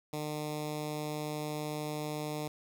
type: tone with notch filter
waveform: 10% pulse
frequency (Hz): 151.1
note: D3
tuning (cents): +50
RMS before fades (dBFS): -37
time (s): 0.13-2.48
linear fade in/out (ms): 2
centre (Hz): 1600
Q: 1.1
effects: none